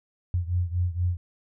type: beating tone pair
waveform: sine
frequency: 87.31 / 91.51 Hz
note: F2 / F#2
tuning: 0 / -19 cents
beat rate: 4.2 Hz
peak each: -25 / -28 dBFS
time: 0.34-1.17 s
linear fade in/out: 0 ms
effects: none